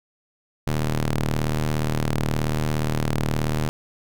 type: ring-modulated tone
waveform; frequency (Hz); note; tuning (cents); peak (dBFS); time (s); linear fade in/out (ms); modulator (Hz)
sawtooth; 77; D#2; -17; -14; 0.67-3.69; 0; 58
effects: none